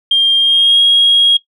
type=tone with pitch glide; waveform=sine; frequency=3202 to 3281 Hz; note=G7 to G#7; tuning=+36 to -22 cents; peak=-5 dBFS; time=0.11-1.37 s; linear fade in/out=5 ms; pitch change=+42 cents; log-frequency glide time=0.37-0.82 s; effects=noise-tail reverb RT60 0.1 s tail -17 dB re dry + tanh soft clip ceiling -2 dBFS